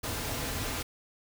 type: noise with comb filter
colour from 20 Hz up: pink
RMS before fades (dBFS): -34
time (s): 0.03-0.83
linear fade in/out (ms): 10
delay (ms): 5.4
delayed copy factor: -0.5
effects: none